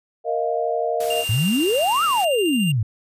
sine chord, Bb suspended fourth, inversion none, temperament equal with one note detuned, 466.2 / 626.2 / 698.5 Hz, Bb4 / Eb5 / F5, 0 / +11 / 0 cents, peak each -24 dBFS, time 0.24-1.25 s, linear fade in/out 50 ms
white noise, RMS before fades -34 dBFS, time 1-2.25 s, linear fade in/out 5 ms
square tone with tremolo, 2794 Hz, F7, in tune, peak -24 dBFS, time 1.1-2.72 s, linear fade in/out 5 ms, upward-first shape square, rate 14 Hz, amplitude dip 25%
sine exponential two-way sweep, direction up then down, 100.1 to 1396.9 to 100.1 Hz, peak -17 dBFS, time 1.29-2.83 s, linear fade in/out 5 ms, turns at 2.04 s
effects resampled to 32000 Hz

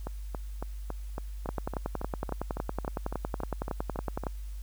two click trains, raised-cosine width 1 ms, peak -21 / -17 dBFS, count 16 / 31, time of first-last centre 0.07-4.237 / 1.49-4.268 s, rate 3.6 / 10.8 Hz, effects added 50 Hz sine -36 dBFS peak until 4.62 s + white hiss -59 dBFS RMS until 4.62 s

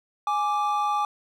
triangle tone pair together, 831.4 / 1174.7 Hz, G#5 / D6, +2 / 0 cents, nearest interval tritone, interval 598 cents, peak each -23 / -23 dBFS, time 0.27-1.05 s, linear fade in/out 2 ms, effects none

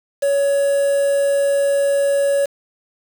triangle tone with quantisation, 560 Hz, C#5, 18 cents sharp, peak -12 dBFS, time 0.22-2.46 s, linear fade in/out 10 ms, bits 5, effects none

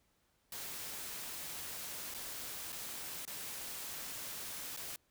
white noise with dropouts, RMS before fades -44 dBFS, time 0.52-4.96 s, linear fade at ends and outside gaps 2 ms, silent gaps 2.141-2.145 / 2.722-2.726 / 3.252-3.276 / 4.765-4.772 s, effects pink hiss -75 dBFS RMS until 5.1 s

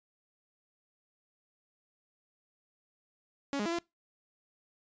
sawtooth tone with pitch steps, 279.6 / 207.4 / 335.7 / 342 Hz, C#4 / G#3 / E4 / F4, +15 / -2 / +32 / -36 cents, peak -27 dBFS, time 3.53-3.786 s, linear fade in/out 0 ms, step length 64 ms, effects noise-tail reverb RT60 0.2 s tail -24 dB re dry + resampled to 16000 Hz

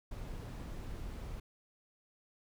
brown noise, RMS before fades -43 dBFS, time 0.11-1.4 s, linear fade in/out 5 ms, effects none

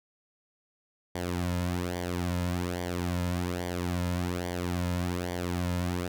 sawtooth tone with flanger, 88.6 Hz, F2, 25 cents sharp, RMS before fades -31 dBFS, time 1.15-6.08 s, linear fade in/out 5 ms, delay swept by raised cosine 0.75 to 2.65 ms, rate 1.2 Hz, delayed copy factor -0.7, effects none

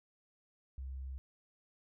sine tone, 66.1 Hz, C2, 18 cents sharp, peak -40 dBFS, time 0.78-1.18 s, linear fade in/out 0 ms, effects none

